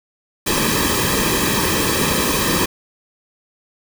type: noise with comb filter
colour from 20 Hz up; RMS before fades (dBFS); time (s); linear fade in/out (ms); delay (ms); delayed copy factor
pink; -18; 0.46-2.66; 10; 1.4; -0.75
effects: none